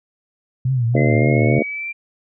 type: tone with vibrato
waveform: sine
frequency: 123.6 Hz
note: B2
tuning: 2 cents sharp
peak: -15 dBFS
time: 0.65-1.59 s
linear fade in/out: 5 ms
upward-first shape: triangle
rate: 3.5 Hz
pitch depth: 150 cents each way
type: harmonic tone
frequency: 75 Hz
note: D2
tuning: 37 cents sharp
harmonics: 3 / 4 / 5 / 6 / 7 / 8 / 9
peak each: -21 / -22 / -23 / -24 / -24 / -25 / -26 dBFS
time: 0.94-1.63 s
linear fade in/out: 10 ms
type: exponential sweep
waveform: sine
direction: up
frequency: 2036 to 2372 Hz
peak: -24 dBFS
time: 0.96-1.93 s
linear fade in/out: 20 ms
effects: none